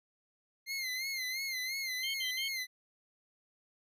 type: tone with vibrato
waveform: 25% pulse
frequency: 2093 Hz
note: C7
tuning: in tune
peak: -31 dBFS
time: 0.66-2.67 s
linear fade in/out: 50 ms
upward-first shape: sine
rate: 2.9 Hz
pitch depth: 77 cents each way
type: tone bursts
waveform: sine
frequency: 3136 Hz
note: G7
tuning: in tune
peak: -36 dBFS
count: 3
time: 2.03-2.482 s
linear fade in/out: 5 ms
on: 110 ms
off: 61 ms
effects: none